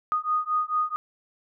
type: beating tone pair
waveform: sine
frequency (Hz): 1236 / 1240.5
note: D#6 / D#6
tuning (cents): -12 / -6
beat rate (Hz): 4.5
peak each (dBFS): -26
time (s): 0.12-0.96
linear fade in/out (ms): 0
effects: none